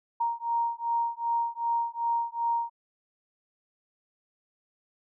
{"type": "beating tone pair", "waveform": "sine", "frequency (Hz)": [932.3, 934.9], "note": ["A#5", "A#5"], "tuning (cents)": [0, 5], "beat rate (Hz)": 2.6, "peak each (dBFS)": -29, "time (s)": [0.2, 2.7], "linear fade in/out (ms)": 10, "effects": []}